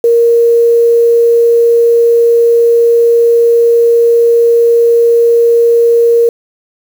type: tone with quantisation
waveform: sine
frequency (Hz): 467.4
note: A#4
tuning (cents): +5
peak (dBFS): -4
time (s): 0.04-6.29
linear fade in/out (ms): 2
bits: 5
effects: none